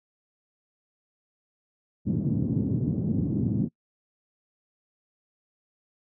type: band-pass noise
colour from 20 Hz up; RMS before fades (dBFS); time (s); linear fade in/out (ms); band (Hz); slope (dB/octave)
white; -26; 2.05-3.69; 50; 100 to 250; 24
effects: noise-tail reverb RT60 0.1 s tail -24 dB re dry